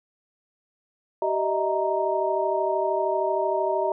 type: tone cluster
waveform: sine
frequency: 384.3 / 612 / 645 / 933 Hz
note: G4 / D#5 / E5 / A#5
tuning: -34 / -29 / -38 / +1 cents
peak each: -27 dBFS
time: 1.22-3.92 s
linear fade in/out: 2 ms
effects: none